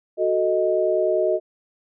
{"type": "chord", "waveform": "sine", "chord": "D# diminished", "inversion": "first", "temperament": "equal with one note detuned", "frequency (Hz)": [370, 440, 624.4], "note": ["F#4", "A4", "D#5"], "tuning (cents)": [0, 0, 6], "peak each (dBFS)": [-22, -25, -20], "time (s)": [0.17, 1.4], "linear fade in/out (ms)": 50, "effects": []}